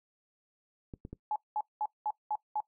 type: clicks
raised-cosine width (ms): 3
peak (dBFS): -29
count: 3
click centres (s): 0.938 / 1.051 / 1.13
type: tone bursts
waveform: sine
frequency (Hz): 849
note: G#5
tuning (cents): +38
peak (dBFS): -29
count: 6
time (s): 1.31-2.604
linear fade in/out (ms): 2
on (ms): 49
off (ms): 200
effects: noise-tail reverb RT60 0.1 s tail -20 dB re dry